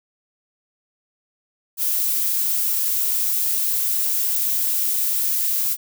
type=noise; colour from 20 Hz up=violet; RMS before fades=-21 dBFS; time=1.77-5.77 s; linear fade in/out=50 ms; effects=none